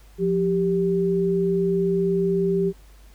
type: tone pair together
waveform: sine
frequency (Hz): 175.99 / 391.9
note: F3 / G4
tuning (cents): +14 / 0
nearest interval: octave + major second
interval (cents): 1386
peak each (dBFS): -23 / -20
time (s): 0.18-2.73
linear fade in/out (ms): 50
effects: added 50 Hz sine -46 dBFS peak until 3.14 s + pink hiss -56 dBFS RMS until 3.14 s